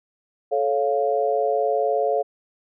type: chord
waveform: sine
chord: A augmented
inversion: none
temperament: equal with one note detuned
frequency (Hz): 435.2 / 554.4 / 698.5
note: A4 / C#5 / E#5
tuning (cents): -19 / 0 / 0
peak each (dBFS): -23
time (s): 0.51-2.23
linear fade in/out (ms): 20
effects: none